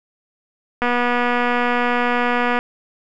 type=click train; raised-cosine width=0.5 ms; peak=-5 dBFS; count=431; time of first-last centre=0.82-2.59 s; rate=243 Hz; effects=none